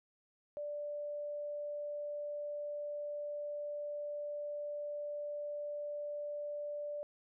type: tone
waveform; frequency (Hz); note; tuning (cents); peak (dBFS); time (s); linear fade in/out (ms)
sine; 587; D5; -1; -38; 0.57-7.03; 0
effects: none